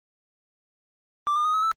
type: tone with pitch steps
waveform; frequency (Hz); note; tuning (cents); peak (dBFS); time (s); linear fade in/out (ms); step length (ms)
triangle; 1174.7 / 1209.1 / 1244.6 / 1281 / 1318.6; D6 / D#6 / D#6 / E6 / E6; 0 / -50 / 0 / -50 / 0; -18; 1.27-1.715; 0; 89
effects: tanh soft clip ceiling -14 dBFS + Opus 24 kbps